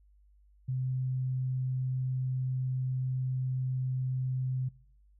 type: tone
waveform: sine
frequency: 129.1 Hz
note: C3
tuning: 23 cents flat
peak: -29 dBFS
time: 0.68-4.69 s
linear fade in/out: 10 ms
effects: noise-tail reverb RT60 0.7 s tail -23 dB re dry + added 50 Hz sine -59 dBFS peak until 5.19 s